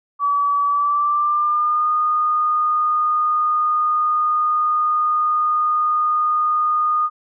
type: tone with pitch glide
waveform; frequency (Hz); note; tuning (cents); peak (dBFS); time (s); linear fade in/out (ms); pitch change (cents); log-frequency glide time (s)
sine; 1145 to 1227.2; D6 to D#6; -44 to -24; -15; 0.19-7.1; 50; +120; 0.66-1.9
effects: none